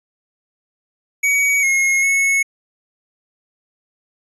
square tone with pitch steps, 2257 / 2160 / 2195 Hz, C#7 / C#7 / C#7, +31 / -45 / -18 cents, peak -14 dBFS, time 1.23-2.43 s, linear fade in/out 10 ms, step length 400 ms, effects resampled to 24000 Hz

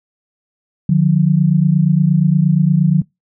sine tone pair together, 150.8 / 179.33 Hz, D3 / F3, +46 / +46 cents, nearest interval minor third, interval 300 cents, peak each -12 dBFS, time 0.89-3.02 s, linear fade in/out 5 ms, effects noise-tail reverb RT60 0.2 s tail -26 dB re dry

